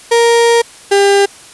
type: tone pair in turn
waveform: 35% pulse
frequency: 467.2 / 399.3 Hz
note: A#4 / G4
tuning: +4 / +32 cents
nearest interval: minor third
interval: 272 cents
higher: first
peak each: -5 dBFS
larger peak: neither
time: 0.11-0.62 / 0.91-1.26 s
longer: first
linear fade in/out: 10 ms
effects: white hiss -37 dBFS RMS until 1.53 s + resampled to 24000 Hz